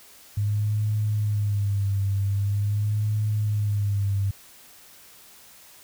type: tone with vibrato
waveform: sine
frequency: 102.5 Hz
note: G#2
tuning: 22 cents flat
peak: -21 dBFS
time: 0.37-4.31 s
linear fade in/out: 5 ms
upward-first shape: sine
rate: 0.44 Hz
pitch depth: 66 cents each way
effects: white hiss -50 dBFS RMS until 5.83 s